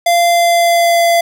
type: tone with pitch glide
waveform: square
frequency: 690 to 681.7 Hz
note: F5 to F5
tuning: -21 to -42 cents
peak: -9 dBFS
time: 0.06-1.21 s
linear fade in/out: 5 ms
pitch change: -21 cents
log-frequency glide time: 0.29-1 s
effects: none